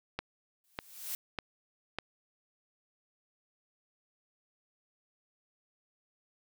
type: click train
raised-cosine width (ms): 0.3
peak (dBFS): -18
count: 4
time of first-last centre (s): 0.19-1.986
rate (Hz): 1.67
type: noise with exponential growth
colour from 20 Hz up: blue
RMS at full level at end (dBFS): -35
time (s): 0.64-1.15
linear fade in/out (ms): 1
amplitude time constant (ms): 110
effects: none